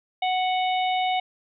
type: harmonic tone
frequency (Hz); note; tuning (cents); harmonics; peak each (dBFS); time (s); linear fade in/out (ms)
740; F#5; 0; 1 / 3 / 4 / 5; -22 / -31 / -33 / -34; 0.22-1.2; 5
effects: none